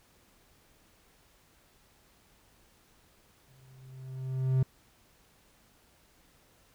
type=tone with exponential growth; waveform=triangle; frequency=130.81 Hz; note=C3; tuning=in tune; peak=-19 dBFS; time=3.48-4.63 s; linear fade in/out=5 ms; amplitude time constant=250 ms; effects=pink hiss -64 dBFS RMS until 6.74 s